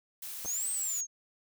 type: noise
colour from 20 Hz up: blue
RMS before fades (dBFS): -41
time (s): 0.22-1.01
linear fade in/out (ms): 5
type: exponential two-way sweep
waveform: sine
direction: up then down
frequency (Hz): 6120 to 8400 to 6380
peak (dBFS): -31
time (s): 0.44-1.07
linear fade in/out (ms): 50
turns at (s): 0.7
type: clicks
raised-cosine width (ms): 1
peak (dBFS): -31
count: 2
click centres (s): 0.449 / 0.458
effects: none